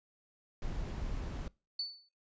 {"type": "noise", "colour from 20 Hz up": "brown", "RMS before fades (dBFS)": -38, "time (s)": [0.62, 1.48], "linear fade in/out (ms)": 2}
{"type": "tone with exponential decay", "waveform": "sine", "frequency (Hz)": 4488, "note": "C#8", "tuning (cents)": 21, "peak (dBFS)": -31, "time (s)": [1.79, 2.09], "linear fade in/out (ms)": 5, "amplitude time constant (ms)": 65}
{"effects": ["noise-tail reverb RT60 0.3 s tail -24 dB re dry", "resampled to 16000 Hz"]}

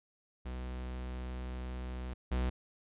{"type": "tone pair in turn", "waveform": "45% pulse", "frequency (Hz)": [62.7, 62.7], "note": ["B1", "B1"], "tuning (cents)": [27, 27], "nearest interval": "unison", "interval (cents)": 0, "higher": "neither", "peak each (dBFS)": [-38, -30], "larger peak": "second", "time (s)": [[0.45, 2.14], [2.31, 2.5]], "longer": "first", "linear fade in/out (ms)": 10, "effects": ["resampled to 8000 Hz"]}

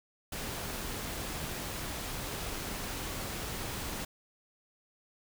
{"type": "noise", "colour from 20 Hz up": "pink", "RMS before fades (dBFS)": -38, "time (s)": [0.32, 4.05], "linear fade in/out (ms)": 5, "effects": []}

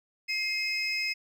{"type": "tone cluster", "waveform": "triangle", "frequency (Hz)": [2115, 2552, 5100], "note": ["C7", "D#7", "D#8"], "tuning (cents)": [18, 43, 42], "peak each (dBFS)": -31, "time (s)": [0.28, 1.14], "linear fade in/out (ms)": 20, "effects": []}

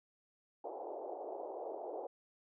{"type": "band-pass noise", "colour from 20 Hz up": "white", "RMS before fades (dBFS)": -44, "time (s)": [0.64, 2.07], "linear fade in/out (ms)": 5, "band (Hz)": [350, 800], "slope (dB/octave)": 48, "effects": []}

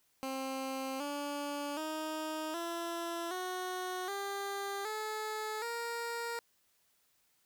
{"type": "tone with pitch steps", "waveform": "15% pulse", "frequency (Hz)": [265.7, 288.1, 312.3, 338.7, 367.2, 398.1, 431.6, 468], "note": ["C4", "D4", "D#4", "E4", "F#4", "G4", "A4", "A#4"], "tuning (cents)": [27, -33, 7, 47, -13, 27, -33, 7], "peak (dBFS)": -30, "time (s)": [0.23, 6.39], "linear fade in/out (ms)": 0, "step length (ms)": 770, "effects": ["white hiss -73 dBFS RMS until 7.45 s"]}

